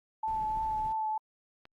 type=tone with vibrato; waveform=sine; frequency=873 Hz; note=A5; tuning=14 cents flat; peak=-29 dBFS; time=0.23-1.18 s; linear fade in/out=5 ms; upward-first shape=triangle; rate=3.2 Hz; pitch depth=21 cents each way
type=noise with tremolo; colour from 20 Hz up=brown; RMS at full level=-44 dBFS; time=0.27-0.93 s; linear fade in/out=10 ms; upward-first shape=triangle; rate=14 Hz; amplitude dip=25%
type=click; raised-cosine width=0.3 ms; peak=-35 dBFS; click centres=1.654 s
effects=Opus 48 kbps